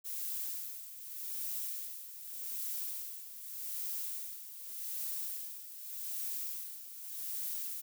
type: noise with tremolo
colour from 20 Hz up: violet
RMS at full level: -38 dBFS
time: 0.04-7.82 s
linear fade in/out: 20 ms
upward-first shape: sine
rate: 0.84 Hz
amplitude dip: 70%
effects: none